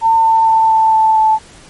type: tone with pitch steps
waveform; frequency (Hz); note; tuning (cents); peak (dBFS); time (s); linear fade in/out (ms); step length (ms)
sine; 902 / 896.3 / 890.6 / 885 / 879.4 / 873.8; A5 / A5 / A5 / A5 / A5 / A5; +43 / +32 / +21 / +10 / -1 / -12; -7; 0.01-1.39; 50; 230
effects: pink hiss -40 dBFS RMS until 1.69 s + MP3 48 kbps